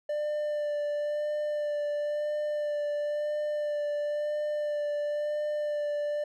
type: tone with vibrato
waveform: triangle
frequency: 593 Hz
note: D5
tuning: 17 cents sharp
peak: -26 dBFS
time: 0.09-6.24 s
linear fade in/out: 5 ms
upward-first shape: sine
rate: 0.98 Hz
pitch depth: 16 cents each way
effects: none